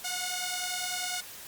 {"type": "beating tone pair", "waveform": "5% pulse", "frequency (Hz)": [721, 731], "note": ["F#5", "F#5"], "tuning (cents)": [-45, -21], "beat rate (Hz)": 10, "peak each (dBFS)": [-23, -23], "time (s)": [0.04, 1.21], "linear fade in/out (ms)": 10, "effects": ["white hiss -45 dBFS RMS until 1.47 s", "Opus 48 kbps"]}